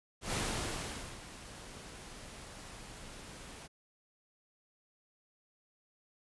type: noise with ADSR envelope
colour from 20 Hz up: pink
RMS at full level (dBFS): -34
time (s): 0.21-3.68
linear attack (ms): 120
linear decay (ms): 830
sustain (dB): -15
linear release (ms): 25
effects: resampled to 24000 Hz